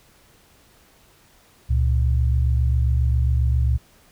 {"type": "tone pair together", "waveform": "sine", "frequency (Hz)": [69.39, 116.8], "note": ["C#2", "A#2"], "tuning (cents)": [2, 4], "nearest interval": "major sixth", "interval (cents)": 902, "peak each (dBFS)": [-17, -22], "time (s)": [1.69, 3.78], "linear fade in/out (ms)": 20, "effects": ["pink hiss -55 dBFS RMS until 4.11 s"]}